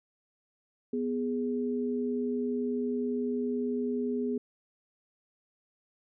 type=tone pair together; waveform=sine; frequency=246.9 / 415.2 Hz; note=B3 / G#4; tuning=0 / 0 cents; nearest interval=major sixth; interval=900 cents; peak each=-30 / -32 dBFS; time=0.93-4.38 s; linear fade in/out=5 ms; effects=none